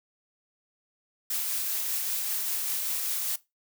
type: noise with tremolo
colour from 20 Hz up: blue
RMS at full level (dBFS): -29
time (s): 1.3-3.36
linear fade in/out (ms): 5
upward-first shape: triangle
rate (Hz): 5.1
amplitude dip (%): 25
effects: noise-tail reverb RT60 0.2 s tail -18 dB re dry